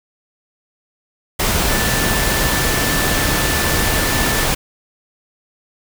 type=tone in noise; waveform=sine; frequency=1760 Hz; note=A6; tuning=in tune; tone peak=-24 dBFS; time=1.68-4.45 s; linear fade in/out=10 ms; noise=pink; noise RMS=-17 dBFS; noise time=1.39-4.55 s; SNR=-10 dB; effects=none